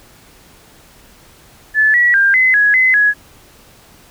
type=tone with pitch steps; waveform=sine; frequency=1734 / 1933 / 1596 / 2036 / 1672 / 2037 / 1676 Hz; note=A6 / B6 / G6 / C7 / G#6 / C7 / G#6; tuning=-26 / -38 / +31 / -48 / +11 / -47 / +15 cents; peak=-8 dBFS; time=1.74-3.14 s; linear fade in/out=50 ms; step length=200 ms; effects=pink hiss -45 dBFS RMS until 4.1 s